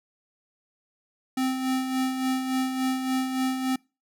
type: tone with tremolo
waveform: square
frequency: 260.3 Hz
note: C4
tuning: 9 cents flat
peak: -23 dBFS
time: 1.37-3.76 s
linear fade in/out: 5 ms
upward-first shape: sine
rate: 3.5 Hz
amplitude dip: 50%
effects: noise-tail reverb RT60 0.3 s tail -26 dB re dry